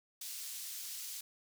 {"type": "high-pass noise", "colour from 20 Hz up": "pink", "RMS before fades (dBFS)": -44, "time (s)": [0.21, 1.21], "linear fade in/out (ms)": 5, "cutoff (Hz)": 4800, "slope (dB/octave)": 12, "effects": []}